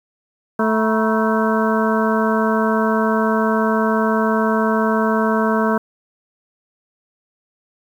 harmonic tone with a mistuned harmonic, 220 Hz, A3, in tune, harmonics 1 / 2 / 3 / 4 / 5 / 6 / 7, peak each -18 / -21 / -23 / -24 / -25 / -26 / -26 dBFS, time 0.59-5.78 s, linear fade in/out 5 ms, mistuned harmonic 4, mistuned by +140 cents, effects 8-bit

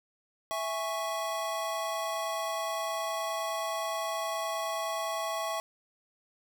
square chord, C# minor, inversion first, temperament equal, 659.3 / 830.6 / 1108.7 Hz, E5 / G#5 / C#6, 0 / 0 / 0 cents, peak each -35 / -39 / -36 dBFS, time 0.51-5.6 s, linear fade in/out 0 ms, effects none

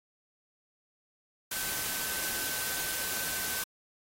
sine tone in noise, 1532 Hz, G6, 40 cents flat, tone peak -42 dBFS, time 1.51-3.64 s, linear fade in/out 5 ms, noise white, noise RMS -34 dBFS, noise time 1.51-3.64 s, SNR -11 dB, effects AAC 48 kbps

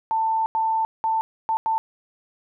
sine tone bursts at uneven times, 890 Hz, A5, 20 cents sharp, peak -19 dBFS, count 5, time 0.11-0.46 / 0.55-0.85 / 1.04-1.21 / 1.49-1.57 / 1.66-1.78 s, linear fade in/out 0 ms, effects none

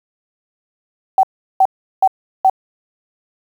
sine tone bursts, 764 Hz, G5, 45 cents flat, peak -7 dBFS, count 4, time 1.18-2.498 s, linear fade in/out 2 ms, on 52 ms, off 370 ms, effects 7-bit

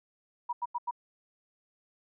sine tone bursts, 962 Hz, B5, 46 cents flat, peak -29 dBFS, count 4, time 0.49-0.911 s, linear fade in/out 10 ms, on 40 ms, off 87 ms, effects none

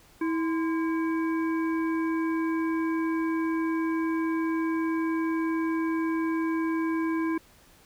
harmonic tone with a mistuned harmonic, 324.3 Hz, E4, 28 cents flat, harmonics 1 / 3 / 5 / 7, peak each -25 / -35 / -39 / -42 dBFS, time 0.21-7.38 s, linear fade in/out 5 ms, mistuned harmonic 3, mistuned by +95 cents, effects pink hiss -57 dBFS RMS until 7.85 s

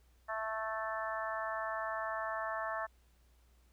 harmonic tone, 220 Hz, A3, in tune, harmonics 3 / 4 / 5 / 6 / 7 / 8, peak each -40 / -44 / -41 / -43 / -49 / -42 dBFS, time 0.28-2.87 s, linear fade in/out 20 ms, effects added 60 Hz sine -64 dBFS peak until 3.72 s + pink hiss -73 dBFS RMS until 3.72 s

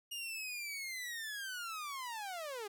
sawtooth linear sweep, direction down, 2861 to 392 Hz, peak -37 dBFS, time 0.11-2.68 s, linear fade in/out 10 ms, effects none

